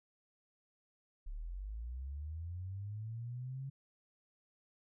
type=linear sweep; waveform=sine; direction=up; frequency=33.27 to 137.6 Hz; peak=-40 dBFS; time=1.26-3.7 s; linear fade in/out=10 ms; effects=none